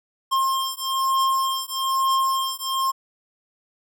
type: beating tone pair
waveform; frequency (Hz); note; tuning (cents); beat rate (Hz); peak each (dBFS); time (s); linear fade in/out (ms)
square; 1064 / 1065.1; C6 / C6; +29 / +30; 1.1; -24; 0.31-2.92; 20
effects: none